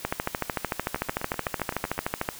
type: two click trains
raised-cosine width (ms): 0.5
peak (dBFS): -10 / -17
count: 31 / 9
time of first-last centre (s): 0.05-2.289 / 0.96-1.979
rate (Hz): 13.4 / 7.85
effects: white hiss -43 dBFS RMS until 2.39 s